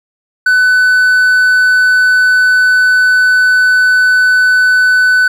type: tone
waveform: triangle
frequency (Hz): 1500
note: F#6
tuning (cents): +23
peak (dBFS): -4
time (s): 0.46-5.28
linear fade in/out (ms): 5
effects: none